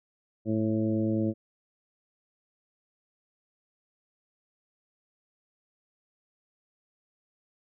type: harmonic tone with a mistuned harmonic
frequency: 109.6 Hz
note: A2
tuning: 6 cents flat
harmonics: 1 / 2 / 3 / 4 / 5 / 6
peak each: -31 / -28 / -29 / -40 / -35 / -46 dBFS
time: 0.45-1.34 s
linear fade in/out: 50 ms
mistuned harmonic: 1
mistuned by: -15 cents
effects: none